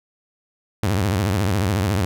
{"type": "tone with vibrato", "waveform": "sawtooth", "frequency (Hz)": 98, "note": "G2", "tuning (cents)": 0, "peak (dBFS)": -14, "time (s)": [0.83, 2.05], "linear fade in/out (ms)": 0, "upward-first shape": "triangle", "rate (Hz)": 14, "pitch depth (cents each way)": 250, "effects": []}